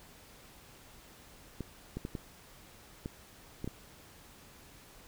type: clicks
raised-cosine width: 3 ms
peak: -24 dBFS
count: 7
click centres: 1.607 / 1.97 / 2.051 / 2.152 / 3.059 / 3.644 / 3.676 s
effects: pink hiss -56 dBFS RMS until 5.07 s